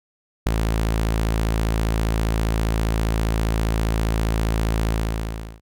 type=tone with ADSR envelope; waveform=sawtooth; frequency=55 Hz; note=A1; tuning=in tune; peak=-12 dBFS; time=0.46-5.61 s; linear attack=8 ms; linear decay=12 ms; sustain=-3 dB; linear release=710 ms; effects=none

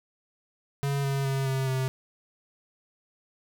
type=tone with pitch steps; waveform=square; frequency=140 / 137.75 / 135.54 / 133.37 / 131.23 Hz; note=C#3 / C#3 / C#3 / C3 / C3; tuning=+18 / -11 / -39 / +34 / +6 cents; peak=-26 dBFS; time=0.83-1.88 s; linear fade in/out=0 ms; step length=210 ms; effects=none

